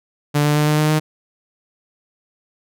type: tone with pitch steps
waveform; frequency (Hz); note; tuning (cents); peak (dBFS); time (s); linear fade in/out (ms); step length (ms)
sawtooth; 146.9 / 148.35 / 149.81 / 151.29 / 152.78 / 154.29; D3 / D3 / D3 / D#3 / D#3 / D#3; +1 / +18 / +35 / -48 / -31 / -14; -10; 0.34-1; 20; 110
effects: none